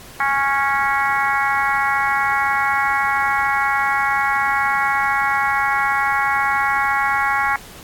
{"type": "harmonic tone with a mistuned harmonic", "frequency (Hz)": 275.9, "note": "C#4", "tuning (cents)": -8, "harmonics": [3, 4, 5, 6, 7, 8], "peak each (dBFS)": [-21, -22, -23, -24, -24, -25], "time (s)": [0.2, 7.56], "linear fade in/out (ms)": 2, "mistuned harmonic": 5, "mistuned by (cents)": 16, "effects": ["pink hiss -40 dBFS RMS until 7.83 s", "AAC 64 kbps"]}